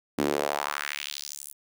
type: tone with high-pass filter sweep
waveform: sawtooth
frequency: 72.4 Hz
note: D2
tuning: 24 cents flat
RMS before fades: -31 dBFS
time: 0.18-1.53 s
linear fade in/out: 10 ms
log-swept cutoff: 260 to 11000 Hz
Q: 2.1
effects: none